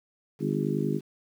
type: harmonic tone with a mistuned harmonic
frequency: 50.3 Hz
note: G1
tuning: 45 cents sharp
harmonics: 3 / 4 / 5 / 6 / 7 / 8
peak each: -30 / -31 / -32 / -33 / -33 / -34 dBFS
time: 0.39-1.01 s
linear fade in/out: 50 ms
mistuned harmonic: 8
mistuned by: +31 cents
effects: 9-bit